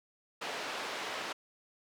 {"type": "band-pass noise", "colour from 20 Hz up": "pink", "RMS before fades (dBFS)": -39, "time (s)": [0.41, 1.33], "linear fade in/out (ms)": 10, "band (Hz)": [500, 4300], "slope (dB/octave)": 12, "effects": []}